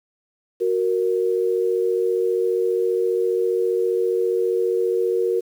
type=tone pair together; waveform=sine; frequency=369.5 / 464.4 Hz; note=F#4 / A#4; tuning=-2 / -7 cents; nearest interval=major third; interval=395 cents; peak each=-21 / -20 dBFS; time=0.6-5.41 s; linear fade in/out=20 ms; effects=8-bit